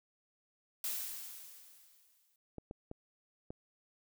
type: noise with exponential decay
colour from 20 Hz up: blue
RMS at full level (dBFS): -36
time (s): 0.84-2.36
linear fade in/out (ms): 2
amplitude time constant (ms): 330
type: clicks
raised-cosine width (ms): 2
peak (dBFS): -30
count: 4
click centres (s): 2.583 / 2.711 / 2.914 / 3.505
effects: none